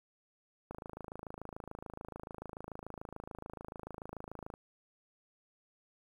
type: click train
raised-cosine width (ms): 1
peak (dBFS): -29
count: 104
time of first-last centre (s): 0.71-4.539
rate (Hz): 26.9
effects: 10-bit